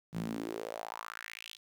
sawtooth tone with high-pass filter sweep, 55.6 Hz, A1, 19 cents sharp, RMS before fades -41 dBFS, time 0.12-1.58 s, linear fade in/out 50 ms, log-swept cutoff 150 to 3700 Hz, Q 4.1, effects 11-bit

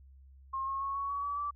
sine tone with pitch steps, 1071 / 1085.3 / 1099.8 / 1114.5 / 1129.5 / 1144.6 / 1159.9 Hz, C6 / C#6 / C#6 / C#6 / C#6 / D6 / D6, +40 / -37 / -14 / +9 / +32 / -45 / -22 cents, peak -32 dBFS, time 0.53-1.51 s, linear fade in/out 10 ms, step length 140 ms, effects added 67 Hz sine -53 dBFS peak until 1.55 s

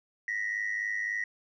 sine tone pair together, 1864.7 / 1968.4 Hz, A#6 / B6, 0 / -6 cents, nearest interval minor second, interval 94 cents, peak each -31 / -31 dBFS, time 0.28-1.24 s, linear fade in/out 2 ms, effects tanh soft clip ceiling -25 dBFS

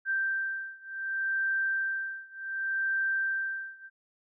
sine beating tone pair, 1568 / 1568.67 Hz, G6 / G6, 0 / +1 cents, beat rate 0.67 Hz, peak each -31 / -32 dBFS, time 0.05-3.9 s, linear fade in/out 50 ms, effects none

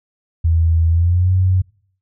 sine tone with pitch glide, 82.2 to 92.8 Hz, E2 to F#2, -4 to +6 cents, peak -11 dBFS, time 0.44-1.62 s, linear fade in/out 10 ms, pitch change +210 cents, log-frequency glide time 0.89-1.32 s, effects noise-tail reverb RT60 0.6 s tail -26 dB re dry

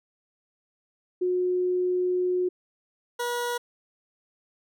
sine / 20% pulse tone pair in turn, 362.6 / 482.3 Hz, F#4 / B4, -35 / -41 cents, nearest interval perfect fourth, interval 494 cents, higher second, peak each -22 dBFS, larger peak neither, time 1.21-2.49 / 3.19-3.58 s, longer first, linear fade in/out 10 ms, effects none

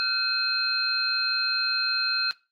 sine tone cluster, 1389 / 1514 / 2559 / 4168 Hz, F6 / F#6 / D#7 / C8, -10 / +39 / +48 / -7 cents, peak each -30 / -32 / -33 / -25 dBFS, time 0-2.31 s, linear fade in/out 0 ms, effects noise-tail reverb RT60 0.3 s tail -20 dB re dry + AAC 48 kbps

